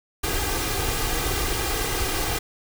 pink noise with comb filter, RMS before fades -25 dBFS, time 0.23-2.39 s, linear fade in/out 10 ms, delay 2.5 ms, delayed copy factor +0.7, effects none

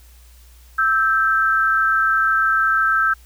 sine tone pair together, 1314 / 1568 Hz, E6 / G6, -6 / 0 cents, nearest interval minor third, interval 306 cents, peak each -17 dBFS, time 0.78-3.14 s, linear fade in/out 10 ms, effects added 60 Hz sine -44 dBFS peak until 3.25 s + white hiss -53 dBFS RMS until 3.25 s

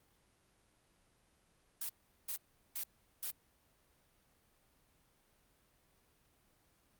blue noise bursts, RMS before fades -40 dBFS, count 4, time 1.81-3.308 s, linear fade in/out 5 ms, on 82 ms, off 390 ms, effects pink hiss -72 dBFS RMS until 6.99 s + Opus 32 kbps

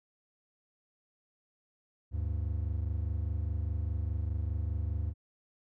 triangle tone pair together, 74.39 / 99.3 Hz, D2 / G2, +23 / +23 cents, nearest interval perfect fourth, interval 500 cents, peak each -30 / -33 dBFS, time 2.11-5.14 s, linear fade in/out 50 ms, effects none

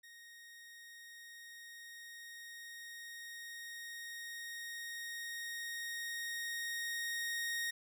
sawtooth tone with level ramp, 1864.7 Hz, A#6, in tune, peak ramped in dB -51 to -32 dBFS, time 0.03-7.71 s, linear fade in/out 10 ms, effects none

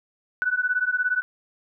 sine beating tone pair, 1480 / 1497 Hz, F#6 / F#6, 0 / +20 cents, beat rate 17 Hz, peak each -24 dBFS, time 0.42-1.22 s, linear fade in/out 0 ms, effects none

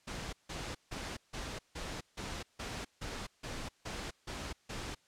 pink noise bursts, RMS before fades -41 dBFS, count 12, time 0.07-4.95 s, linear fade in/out 10 ms, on 260 ms, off 160 ms, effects white hiss -69 dBFS RMS until 5.07 s + low-pass 7000 Hz 12 dB/octave

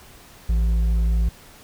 sine tone with hard clipping, 56 Hz, A1, 31 cents sharp, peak -18 dBFS, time 0.49-1.29 s, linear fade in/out 5 ms, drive 5 dB, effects pink hiss -47 dBFS RMS until 1.63 s

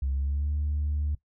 sine tone with pitch glide, 67.4 to 73.93 Hz, C#2 to D2, -48 to +12 cents, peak -24 dBFS, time 0.02-1.15 s, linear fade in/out 5 ms, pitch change +160 cents, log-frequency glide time 0.12-0.51 s, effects noise-tail reverb RT60 0.1 s tail -19 dB re dry + tanh soft clip ceiling -22 dBFS

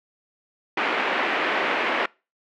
white band-pass noise, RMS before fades -24 dBFS, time 0.77-2.06 s, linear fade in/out 5 ms, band 260 to 2400 Hz, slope 24 dB/octave, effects noise-tail reverb RT60 0.3 s tail -25 dB re dry

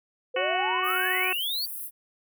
sine exponential sweep, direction up, 493.9 to 4699 Hz, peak -27 dBFS, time 0.34-1.66 s, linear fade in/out 10 ms
harmonic tone, 370 Hz, F#4, in tune, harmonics 1 / 2 / 3 / 4 / 5 / 6 / 7 / 8, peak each -34 / -34 / -34 / -34 / -34 / -34 / -34 / -34 dBFS, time 0.36-1.33 s, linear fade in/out 5 ms
white high-pass noise, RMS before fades -36 dBFS, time 0.83-1.91 s, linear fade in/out 50 ms, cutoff 9900 Hz, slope 48 dB/octave
effects none

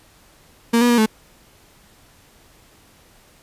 35% pulse tone with pitch steps, 232.8 / 241.9 / 238.5 / 217.9 Hz, A#3 / B3 / A#3 / A3, -2 / -36 / +40 / -17 cents, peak -11 dBFS, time 0.73-1.062 s, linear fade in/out 10 ms, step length 83 ms, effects pink hiss -52 dBFS RMS until 3.42 s + resampled to 32000 Hz

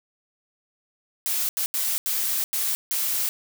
blue noise bursts at uneven times, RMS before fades -25 dBFS, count 6, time 1.26-1.49 / 1.57-1.66 / 1.74-1.98 / 2.06-2.44 / 2.53-2.75 / 2.91-3.29 s, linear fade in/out 0 ms, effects none

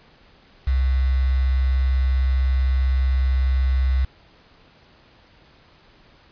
sine tone with quantisation, 65.41 Hz, C2, in tune, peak -16 dBFS, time 0.67-4.05 s, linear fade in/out 5 ms, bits 6, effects pink hiss -53 dBFS RMS until 6.31 s + resampled to 11025 Hz

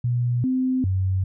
sine tone with pitch steps, 121.6 / 257.8 / 94.4 Hz, B2 / C4 / F#2, -26 / -26 / +35 cents, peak -19 dBFS, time 0.04-1.24 s, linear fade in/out 5 ms, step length 400 ms, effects none

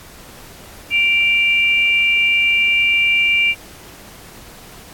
sine tone pair together, 2349 / 2797 Hz, D7 / F7, 0 / +2 cents, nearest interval minor third, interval 302 cents, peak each -13 / -18 dBFS, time 0.9-3.55 s, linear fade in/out 50 ms, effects pink hiss -40 dBFS RMS until 4.93 s + AAC 64 kbps

